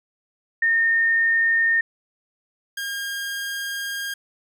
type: tone pair in turn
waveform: sine / sawtooth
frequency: 1828 / 1615.9 Hz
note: A#6 / G#6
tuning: -34 / -48 cents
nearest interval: major second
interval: 214 cents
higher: first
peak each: -16 / -23 dBFS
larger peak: first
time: 0.62-1.81 / 2.77-4.14 s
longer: second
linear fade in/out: 5 ms
effects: none